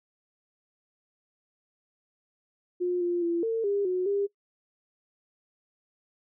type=tone with pitch steps; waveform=sine; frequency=357 / 349.5 / 340.2 / 452.3 / 403 / 365.8 / 401.6 Hz; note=F4 / F4 / F4 / A4 / G4 / F#4 / G4; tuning=+38 / +1 / -45 / +48 / +48 / -20 / +42 cents; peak=-24 dBFS; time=2.8-4.27 s; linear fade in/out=20 ms; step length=210 ms; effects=noise-tail reverb RT60 0.1 s tail -20 dB re dry